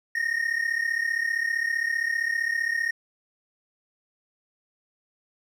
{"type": "tone pair together", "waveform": "triangle", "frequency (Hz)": [1835, 1870.3], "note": ["A#6", "A#6"], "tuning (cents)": [-28, 5], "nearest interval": "unison", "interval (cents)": 33, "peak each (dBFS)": -25, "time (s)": [0.15, 2.91], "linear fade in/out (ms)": 5, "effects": []}